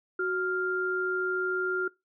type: tone pair together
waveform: sine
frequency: 370 / 1396.9 Hz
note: F#4 / F6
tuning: 0 / 0 cents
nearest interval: octave + major seventh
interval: 2300 cents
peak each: -29 / -29 dBFS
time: 0.19-1.88 s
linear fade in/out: 5 ms
effects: noise-tail reverb RT60 0.2 s tail -21 dB re dry